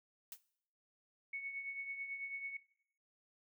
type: noise with exponential decay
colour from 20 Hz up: blue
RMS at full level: -43 dBFS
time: 0.32-0.41 s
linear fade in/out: 1 ms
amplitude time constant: 18 ms
type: tone with tremolo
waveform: sine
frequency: 2215 Hz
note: C#7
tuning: 2 cents flat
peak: -38 dBFS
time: 1.33-2.57 s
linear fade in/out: 5 ms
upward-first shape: triangle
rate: 9.1 Hz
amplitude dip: 60%
effects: noise-tail reverb RT60 0.7 s tail -20 dB re dry